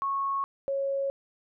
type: tone pair in turn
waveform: sine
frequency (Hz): 1100 / 550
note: C#6 / C#5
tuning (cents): -14 / -14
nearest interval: octave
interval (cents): 1200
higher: first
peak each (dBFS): -26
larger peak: neither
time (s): 0.02-0.44 / 0.68-1.1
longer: neither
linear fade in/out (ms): 0
effects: none

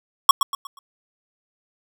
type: tone with echo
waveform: square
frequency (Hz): 1108.7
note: C#6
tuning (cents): 0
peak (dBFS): -7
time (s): 0.29-0.31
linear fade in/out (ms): 2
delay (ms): 120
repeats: 4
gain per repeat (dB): -9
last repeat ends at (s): 0.79
effects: none

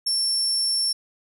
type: tone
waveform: 35% pulse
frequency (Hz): 5430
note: F8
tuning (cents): -50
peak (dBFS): -18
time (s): 0.06-0.93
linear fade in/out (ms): 10
effects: none

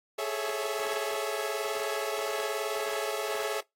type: chord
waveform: sawtooth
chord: A major seventh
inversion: third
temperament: equal with one note detuned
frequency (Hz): 415.3 / 434.2 / 554.4 / 659.3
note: G#4 / A4 / C#5 / E5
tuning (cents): 0 / -23 / 0 / 0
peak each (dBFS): -32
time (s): 0.18-3.61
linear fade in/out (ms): 10
effects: noise-tail reverb RT60 0.2 s tail -25 dB re dry + AAC 48 kbps

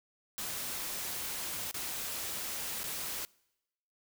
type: noise with dropouts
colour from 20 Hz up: white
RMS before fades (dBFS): -38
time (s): 0.38-3.25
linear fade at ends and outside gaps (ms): 0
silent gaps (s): 1.712-1.743 / 2.833-2.84
effects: noise-tail reverb RT60 0.9 s tail -25 dB re dry

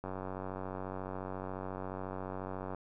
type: click train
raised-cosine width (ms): 1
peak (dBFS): -26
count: 256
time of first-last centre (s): 0.04-2.747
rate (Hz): 94.2
effects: none

